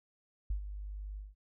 sine tone with ADSR envelope, 50.3 Hz, G1, 45 cents sharp, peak -29 dBFS, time 0.5-1.35 s, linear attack 5 ms, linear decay 98 ms, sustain -10 dB, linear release 180 ms, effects none

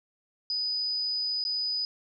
sine tone with dropouts, 4978 Hz, D#8, in tune, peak -27 dBFS, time 0.5-1.85 s, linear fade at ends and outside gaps 1 ms, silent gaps 1.44-1.45 s, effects none

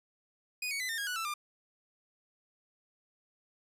sawtooth tone with pitch steps, 2480 / 2235 / 2014 / 1815.5 / 1636.2 / 1474.6 / 1329 / 1197.8 Hz, D#7 / C#7 / B6 / A#6 / G#6 / F#6 / E6 / D6, -6 / +14 / +33 / -46 / -26 / -6 / +14 / +34 cents, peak -30 dBFS, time 0.62-1.34 s, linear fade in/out 5 ms, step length 90 ms, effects resampled to 32000 Hz

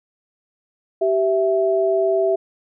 sine tone pair together, 387.3 / 659.3 Hz, G4 / E5, -21 / 0 cents, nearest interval major sixth, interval 921 cents, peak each -18 dBFS, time 1.01-2.36 s, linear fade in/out 10 ms, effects none

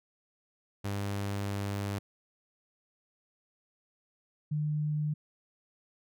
sawtooth / sine tone pair in turn, 100.3 / 150.74 Hz, G2 / D3, +40 / +45 cents, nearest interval perfect fifth, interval 705 cents, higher second, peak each -28 dBFS, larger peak neither, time 0.84-1.99 / 4.51-5.14 s, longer first, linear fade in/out 10 ms, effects none

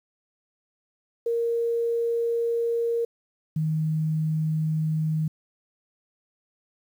sine tone pair in turn, 466.2 / 156.75 Hz, A#4 / D#3, 0 / +13 cents, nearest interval octave + perfect fifth, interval 1887 cents, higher first, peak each -22 dBFS, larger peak neither, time 1.26-3.05 / 3.56-5.28 s, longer first, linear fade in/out 5 ms, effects 9-bit

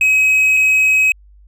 triangle tone pair in turn, 2544 / 2544 Hz, D#7 / D#7, +38 / +38 cents, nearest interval unison, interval 0 cents, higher neither, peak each -8 dBFS, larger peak neither, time 0.01-0.57 / 0.57-1.12 s, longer first, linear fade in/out 2 ms, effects added 50 Hz sine -42 dBFS peak until 1.47 s

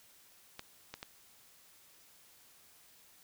clicks, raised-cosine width 0.2 ms, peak -25 dBFS, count 3, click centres 0.594 / 0.94 / 1.029 s, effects white hiss -62 dBFS RMS until 3.23 s

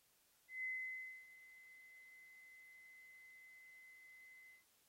sine tone with ADSR envelope, 2041 Hz, C7, 44 cents flat, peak -40 dBFS, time 0.48-4.64 s, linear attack 160 ms, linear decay 600 ms, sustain -19 dB, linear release 140 ms, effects white hiss -75 dBFS RMS until 4.88 s + AAC 48 kbps

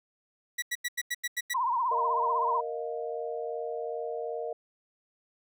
sawtooth tone bursts, 1943 Hz, B6, 29 cents flat, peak -25 dBFS, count 8, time 0.58-1.54 s, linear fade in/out 10 ms, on 43 ms, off 88 ms
sine tone with vibrato, 987.8 Hz, B5, in tune, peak -25 dBFS, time 1.54-2.61 s, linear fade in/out 10 ms, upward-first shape triangle, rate 16 Hz, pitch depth 150 cents each way
sine chord, Bb suspended fourth, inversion none, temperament equal with one note detuned, 466.2 / 622.3 / 704.9 Hz, Bb4 / Eb5 / F5, 0 / 0 / +16 cents, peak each -34 / -37 / -39 dBFS, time 1.91-4.53 s, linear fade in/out 5 ms
effects none

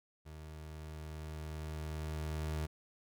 30% pulse tone with level ramp, 77.5 Hz, D#2, 6 cents flat, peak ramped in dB -45 to -32 dBFS, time 0.25-2.67 s, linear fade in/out 20 ms, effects none

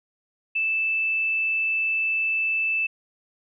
sine tone, 2637 Hz, E7, in tune, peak -21 dBFS, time 0.55-2.87 s, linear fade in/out 10 ms, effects none

